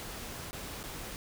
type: noise with dropouts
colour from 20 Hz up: pink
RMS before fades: -42 dBFS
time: 0-1.16 s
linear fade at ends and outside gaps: 0 ms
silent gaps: 0.51-0.53 / 0.831-0.838 s
effects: none